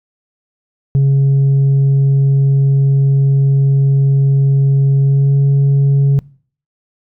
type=tone with pitch glide; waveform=sine; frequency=137.5 to 139.02 Hz; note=C#3 to C#3; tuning=-14 to +5 cents; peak=-5 dBFS; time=0.95-6.19 s; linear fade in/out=0 ms; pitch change=+19 cents; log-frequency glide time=5.01-5.35 s; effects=noise-tail reverb RT60 0.5 s tail -24 dB re dry + tanh soft clip ceiling -7 dBFS